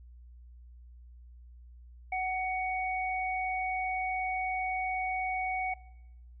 sine tone pair together, 746.2 / 2236 Hz, F#5 / C#7, +14 / +14 cents, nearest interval octave + perfect fifth, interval 1900 cents, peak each -31 / -34 dBFS, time 2.12-5.74 s, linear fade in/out 5 ms, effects noise-tail reverb RT60 0.8 s tail -21 dB re dry + added 60 Hz sine -49 dBFS peak until 6.4 s

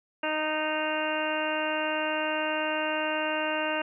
harmonic tone, 309.2 Hz, D#4, 11 cents flat, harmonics 1 / 2 / 3 / 4 / 5 / 6 / 7 / 8 / 9, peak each -35 / -31 / -34 / -38 / -34 / -40 / -42 / -40 / -34 dBFS, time 0.23-3.82 s, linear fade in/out 5 ms, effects none

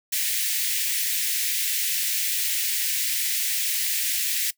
white high-pass noise, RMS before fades -25 dBFS, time 0.12-4.51 s, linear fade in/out 10 ms, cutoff 1800 Hz, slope 48 dB/octave, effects noise-tail reverb RT60 0.1 s tail -20 dB re dry

